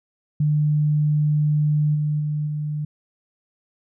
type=tone with level steps; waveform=sine; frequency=150 Hz; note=D3; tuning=37 cents sharp; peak=-16 / -19 / -21 / -23 dBFS; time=0.4-2.85 s; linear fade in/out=5 ms; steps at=1.94 / 2.19 / 2.46 s; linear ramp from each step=20 ms; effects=none